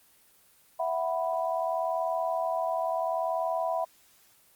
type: chord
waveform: sine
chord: E suspended second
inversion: none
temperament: equal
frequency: 659.3 / 740 / 987.8 Hz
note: E5 / F#5 / B5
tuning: 0 / 0 / 0 cents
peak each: -29 / -32 / -33 dBFS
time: 0.79-3.85 s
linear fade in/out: 10 ms
effects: white hiss -61 dBFS RMS until 4.55 s + Opus 24 kbps